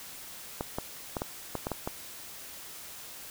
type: clicks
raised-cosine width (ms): 1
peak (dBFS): -17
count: 8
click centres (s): 0.609 / 0.785 / 1.168 / 1.219 / 1.553 / 1.669 / 1.717 / 1.875
effects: white hiss -45 dBFS RMS until 3.3 s